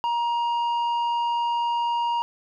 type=tone with tanh clipping; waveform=triangle; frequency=944 Hz; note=A#5; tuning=22 cents sharp; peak=-23 dBFS; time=0.04-2.22 s; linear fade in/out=0 ms; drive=11 dB; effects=none